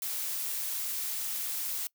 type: noise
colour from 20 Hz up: blue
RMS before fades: -34 dBFS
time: 0.02-1.87 s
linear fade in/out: 2 ms
effects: noise-tail reverb RT60 0.1 s tail -23 dB re dry